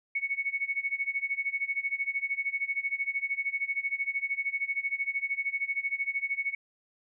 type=tone with tremolo; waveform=sine; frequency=2217 Hz; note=C#7; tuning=in tune; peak=-25 dBFS; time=0.15-6.55 s; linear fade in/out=5 ms; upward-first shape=sine; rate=13 Hz; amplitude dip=90%; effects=none